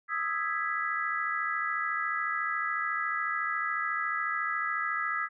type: chord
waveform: sine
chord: E major seventh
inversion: third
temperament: equal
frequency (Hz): 1244.5 / 1318.5 / 1661.2 / 1975.5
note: D#6 / E6 / G#6 / B6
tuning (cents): 0 / 0 / 0 / 0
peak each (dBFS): -34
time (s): 0.08-5.29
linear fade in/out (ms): 50
effects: none